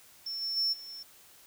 triangle tone with level steps, 5400 Hz, E8, 41 cents sharp, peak -33 / -30 / -25 / -42 / -40 dBFS, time 0.26-1.03 s, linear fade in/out 5 ms, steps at 0.41 / 0.56 / 0.72 / 0.87 s, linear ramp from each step 20 ms, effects white hiss -57 dBFS RMS until 1.46 s

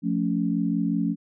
sine chord, F augmented, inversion none, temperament equal with one note detuned, 174.61 / 220 / 280.2 Hz, F3 / A3 / C#4, 0 / 0 / +19 cents, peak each -26 dBFS, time 0.02-1.16 s, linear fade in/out 50 ms, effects none

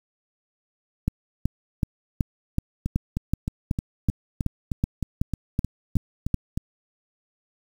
two click trains, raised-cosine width 5 ms, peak -13 / -9 dBFS, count 13 / 15, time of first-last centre 2.86-6.575 / 1.08-6.343 s, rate 3.23 / 2.66 Hz, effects 7-bit

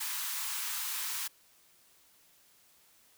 white high-pass noise, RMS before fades -36 dBFS, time 0-1.28 s, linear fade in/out 10 ms, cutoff 850 Hz, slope 96 dB/octave, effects white hiss -64 dBFS RMS until 3.17 s

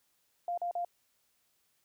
sine tone bursts, 698.5 Hz, F5, in tune, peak -31 dBFS, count 3, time 0.48-0.848 s, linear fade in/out 2 ms, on 96 ms, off 40 ms, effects white hiss -74 dBFS RMS until 1.84 s

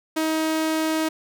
sawtooth tone, 316.7 Hz, D#4, 31 cents sharp, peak -17 dBFS, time 0.16-1.09 s, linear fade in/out 10 ms, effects none

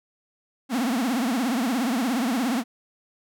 45% pulse tone with vibrato, 246.9 Hz, B3, in tune, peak -22 dBFS, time 0.69-2.64 s, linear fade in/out 50 ms, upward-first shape triangle, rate 17 Hz, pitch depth 240 cents each way, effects none

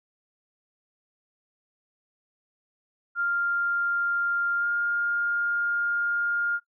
sine tone with pitch glide, 1396.9 to 1410.7 Hz, F6 to F6, 0 to +17 cents, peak -23 dBFS, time 3.15-6.6 s, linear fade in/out 50 ms, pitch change +17 cents, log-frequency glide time 4.58-4.66 s, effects noise-tail reverb RT60 0.1 s tail -17 dB re dry

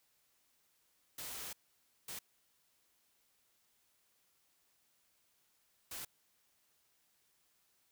white noise bursts at uneven times, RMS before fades -45 dBFS, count 3, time 1.18-1.53 / 2.08-2.19 / 5.91-6.05 s, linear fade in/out 5 ms, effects white hiss -75 dBFS RMS until 7.91 s

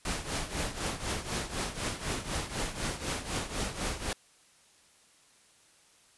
pink noise with tremolo, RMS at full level -31 dBFS, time 0.05-4.13 s, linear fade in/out 2 ms, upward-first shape triangle, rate 4 Hz, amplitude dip 80%, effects white hiss -62 dBFS RMS until 6.17 s + resampled to 24000 Hz

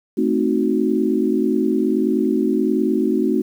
sine chord, A diminished seventh, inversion none, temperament equal, 220 / 261.6 / 311.1 / 370 Hz, A3 / C4 / Eb4 / Gb4, 0 / 0 / 0 / 0 cents, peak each -21 dBFS, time 0.17-3.42 s, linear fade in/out 10 ms, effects 8-bit

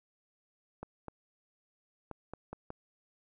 clicks, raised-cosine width 1 ms, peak -27 dBFS, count 6, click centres 0.83 / 1.083 / 2.113 / 2.336 / 2.53 / 2.704 s, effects none

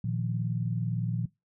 sine chord, Bb suspended fourth, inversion none, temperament equal, 116.54 / 155.56 / 174.61 Hz, Bb2 / Eb3 / F3, 0 / 0 / 0 cents, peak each -30 / -34 / -33 dBFS, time 0.04-1.26 s, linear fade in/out 5 ms, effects noise-tail reverb RT60 0.2 s tail -20 dB re dry

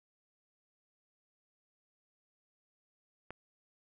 click, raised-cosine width 0.5 ms, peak -28 dBFS, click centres 3.306 s, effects none

